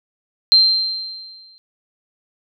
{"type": "tone with exponential decay", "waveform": "sine", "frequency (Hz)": 4145, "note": "C8", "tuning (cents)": -17, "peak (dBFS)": -6, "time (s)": [0.52, 1.58], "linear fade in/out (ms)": 0, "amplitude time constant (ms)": 230, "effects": []}